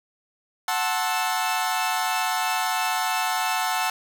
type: chord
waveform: sawtooth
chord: F# half-diminished seventh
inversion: none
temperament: equal with one note detuned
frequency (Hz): 740 / 880 / 1062.3 / 1318.5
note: F#5 / A5 / C6 / E6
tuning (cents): 0 / 0 / +26 / 0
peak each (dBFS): -23 / -23 / -28 / -26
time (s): 0.68-3.9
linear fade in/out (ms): 2
effects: none